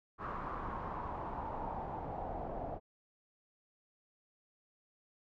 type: noise with low-pass filter sweep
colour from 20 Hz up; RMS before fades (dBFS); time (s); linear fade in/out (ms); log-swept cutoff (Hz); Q
pink; -41; 0.18-2.8; 50; 1200 to 690; 4.4
effects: none